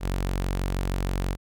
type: tone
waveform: sawtooth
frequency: 46.25 Hz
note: F#1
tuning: in tune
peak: -21 dBFS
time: 0-1.37 s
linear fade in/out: 50 ms
effects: none